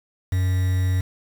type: tone with quantisation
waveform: triangle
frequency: 92.5 Hz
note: F#2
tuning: in tune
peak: -16 dBFS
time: 0.32-1.01 s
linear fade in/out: 5 ms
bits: 6
effects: none